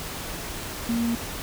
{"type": "tone in noise", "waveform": "sine", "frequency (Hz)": 233.1, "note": "A#3", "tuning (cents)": 0, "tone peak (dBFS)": -22, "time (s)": [0.89, 1.15], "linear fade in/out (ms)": 0, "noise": "pink", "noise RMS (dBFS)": -34, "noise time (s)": [0, 1.42], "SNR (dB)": 9, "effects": []}